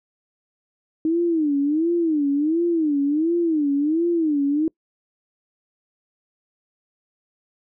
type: tone with vibrato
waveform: sine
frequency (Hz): 311.1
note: D#4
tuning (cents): 0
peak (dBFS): -17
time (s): 1.05-4.68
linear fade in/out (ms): 2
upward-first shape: sine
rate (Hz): 1.4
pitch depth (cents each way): 180
effects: noise-tail reverb RT60 0.1 s tail -25 dB re dry